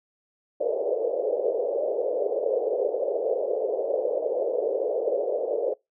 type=band-pass noise; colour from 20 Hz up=pink; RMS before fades=-26 dBFS; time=0.6-5.74 s; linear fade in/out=5 ms; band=440 to 580 Hz; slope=48 dB/octave; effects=noise-tail reverb RT60 0.2 s tail -25 dB re dry